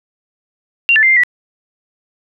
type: tone with pitch steps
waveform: sine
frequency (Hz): 2763 / 1754 / 2089 / 2102 / 1950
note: F7 / A6 / C7 / C7 / B6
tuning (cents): -19 / -6 / -3 / +7 / -23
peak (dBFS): -7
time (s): 0.89-1.235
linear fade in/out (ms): 0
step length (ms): 69
effects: none